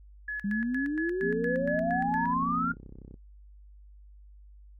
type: tone with tremolo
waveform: sine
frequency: 1700 Hz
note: G#6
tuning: 40 cents sharp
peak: -30 dBFS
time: 0.28-2.34 s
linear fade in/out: 5 ms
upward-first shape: square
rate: 4.3 Hz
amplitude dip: 80%
type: exponential sweep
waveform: sine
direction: up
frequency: 196.1 to 1422 Hz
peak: -27 dBFS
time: 0.44-2.72 s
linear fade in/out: 5 ms
type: chord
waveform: sine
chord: F suspended fourth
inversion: none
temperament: just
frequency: 174.61 / 232.8 / 261.9 Hz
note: F3 / Bb3 / C4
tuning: 0 / -2 / +2 cents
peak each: -34 dBFS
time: 1.2-2.75 s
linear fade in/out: 50 ms
type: click train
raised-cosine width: 3 ms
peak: -34 dBFS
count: 50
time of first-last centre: 1.62-3.142 s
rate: 32.2 Hz
effects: noise-tail reverb RT60 0.1 s tail -19 dB re dry + added 50 Hz sine -49 dBFS peak until 4.79 s